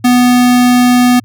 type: tone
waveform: square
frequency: 246.9 Hz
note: B3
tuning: in tune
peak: -6 dBFS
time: 0.04-1.2 s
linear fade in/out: 10 ms
effects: added 109 Hz sine -35 dBFS peak until 1.24 s